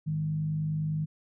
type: tone with frequency modulation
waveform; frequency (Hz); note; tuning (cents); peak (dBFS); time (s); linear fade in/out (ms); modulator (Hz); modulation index
sine; 155; D#3; -6; -27; 0.06-1.06; 20; 50; 0.36
effects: none